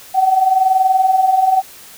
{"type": "tone pair together", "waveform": "sine", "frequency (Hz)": [740, 760.8], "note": ["F#5", "F#5"], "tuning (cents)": [0, 48], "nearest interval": "unison", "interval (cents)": 48, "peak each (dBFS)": [-17, -11], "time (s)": [0.14, 1.62], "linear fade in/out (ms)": 20, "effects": ["white hiss -39 dBFS RMS until 1.97 s"]}